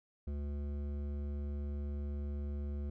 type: tone with hard clipping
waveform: triangle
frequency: 72 Hz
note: D2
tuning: 34 cents flat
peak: -38 dBFS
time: 0.27-2.9 s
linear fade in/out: 5 ms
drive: 16 dB
effects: none